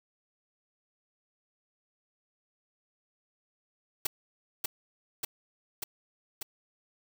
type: noise with echo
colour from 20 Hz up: white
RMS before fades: -29 dBFS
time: 4.05-4.07 s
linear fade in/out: 5 ms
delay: 590 ms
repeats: 4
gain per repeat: -2 dB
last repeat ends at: 6.43 s
effects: none